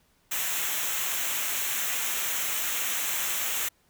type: noise with comb filter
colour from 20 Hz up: white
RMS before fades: -29 dBFS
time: 0.31-3.69 s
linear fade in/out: 10 ms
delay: 0.21 ms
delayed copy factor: -0.65
effects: pink hiss -66 dBFS RMS until 3.89 s